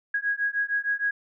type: beating tone pair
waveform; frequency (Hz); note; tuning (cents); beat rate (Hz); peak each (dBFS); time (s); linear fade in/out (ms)
sine; 1648 / 1654.5; G#6 / G#6; -14 / -7; 6.5; -27; 0.14-1.11; 5
effects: none